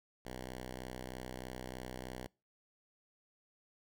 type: tone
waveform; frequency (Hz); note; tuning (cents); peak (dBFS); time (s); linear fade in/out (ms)
5% pulse; 63.2; B1; +41; -32; 0.25-2.27; 5
effects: noise-tail reverb RT60 0.3 s tail -25 dB re dry